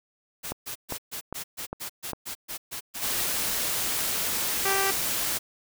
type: noise bursts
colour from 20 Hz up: white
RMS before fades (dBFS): -35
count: 13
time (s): 0.43-3.264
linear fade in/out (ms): 20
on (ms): 98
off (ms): 130
type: click train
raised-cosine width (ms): 1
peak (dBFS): -17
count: 5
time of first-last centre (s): 0.52-2.133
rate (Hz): 2.48
type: noise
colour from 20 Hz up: white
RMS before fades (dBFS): -28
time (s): 3.01-5.39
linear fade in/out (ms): 20
type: tone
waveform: 10% pulse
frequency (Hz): 390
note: G4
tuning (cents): -9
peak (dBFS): -16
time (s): 4.65-4.91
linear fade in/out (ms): 5
effects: none